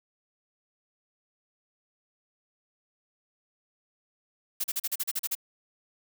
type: noise bursts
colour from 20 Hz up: blue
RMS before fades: -29 dBFS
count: 10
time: 4.6-5.352 s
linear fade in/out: 10 ms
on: 41 ms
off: 38 ms
effects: none

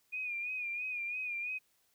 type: tone with vibrato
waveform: sine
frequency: 2448 Hz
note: D#7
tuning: 29 cents flat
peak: -35 dBFS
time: 0.12-1.59 s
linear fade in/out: 20 ms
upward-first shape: sine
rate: 3 Hz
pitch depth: 58 cents each way
effects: white hiss -73 dBFS RMS until 1.94 s

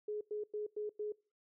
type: tone bursts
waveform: sine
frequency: 421 Hz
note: G#4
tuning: 24 cents sharp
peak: -36 dBFS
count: 5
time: 0.08-1.122 s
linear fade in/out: 5 ms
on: 130 ms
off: 98 ms
effects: noise-tail reverb RT60 0.4 s tail -24 dB re dry

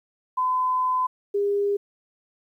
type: tone pair in turn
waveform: sine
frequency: 1016 / 404.6 Hz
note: B5 / G#4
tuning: +49 / -45 cents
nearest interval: octave + major third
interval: 1594 cents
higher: first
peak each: -20 dBFS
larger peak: neither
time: 0.37-1.07 / 1.34-1.77 s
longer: first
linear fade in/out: 10 ms
effects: 10-bit

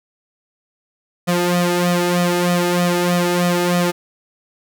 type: tone with flanger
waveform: sawtooth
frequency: 176.1 Hz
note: F3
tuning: 15 cents sharp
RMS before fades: -17 dBFS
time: 1.27-3.92 s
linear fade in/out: 20 ms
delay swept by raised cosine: 1.6 to 2.4 ms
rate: 3.2 Hz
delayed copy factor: +0.85
effects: none

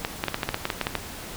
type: clicks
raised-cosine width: 0.3 ms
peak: -8 dBFS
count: 12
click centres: 0.049 / 0.239 / 0.283 / 0.344 / 0.432 / 0.49 / 0.544 / 0.654 / 0.702 / 0.813 / 0.869 / 0.953 s
effects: pink hiss -38 dBFS RMS until 1.36 s

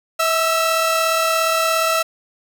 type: tone pair together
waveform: sawtooth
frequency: 647 / 1331.1 Hz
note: E5 / E6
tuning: -32 / +16 cents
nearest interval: octave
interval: 1248 cents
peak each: -15 dBFS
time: 0.19-2.03 s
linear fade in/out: 10 ms
effects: none

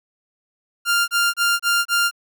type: tone bursts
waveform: sawtooth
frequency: 1396.9 Hz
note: F6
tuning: in tune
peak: -12 dBFS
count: 5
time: 0.85-2.112 s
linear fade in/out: 50 ms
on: 230 ms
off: 28 ms
effects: none

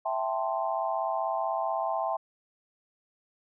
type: chord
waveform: sine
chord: A minor seventh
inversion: second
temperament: equal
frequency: 659.3 / 784 / 880 / 1046.5 Hz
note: E5 / G5 / A5 / C6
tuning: 0 / 0 / 0 / 0 cents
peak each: -31 / -32 / -34 / -34 dBFS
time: 0.05-2.17 s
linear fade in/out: 10 ms
effects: none

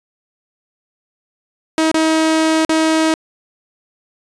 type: tone with dropouts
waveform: sawtooth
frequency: 318.5 Hz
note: D#4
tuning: 41 cents sharp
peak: -8 dBFS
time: 1.78-3.14 s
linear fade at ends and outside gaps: 1 ms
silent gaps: 1.915-1.943 / 2.65-2.693 s
effects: resampled to 22050 Hz

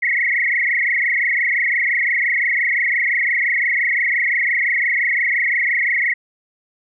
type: tone with frequency modulation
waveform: sine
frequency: 2044 Hz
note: C7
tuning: 41 cents flat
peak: -15 dBFS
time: 0.02-6.14 s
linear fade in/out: 10 ms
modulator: 25.8 Hz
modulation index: 6.8
effects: none

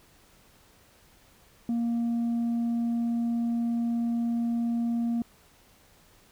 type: tone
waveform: sine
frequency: 234.2 Hz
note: A#3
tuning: 8 cents sharp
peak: -22 dBFS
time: 1.69-5.22 s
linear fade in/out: 2 ms
effects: tanh soft clip ceiling -24 dBFS + pink hiss -59 dBFS RMS until 6.31 s

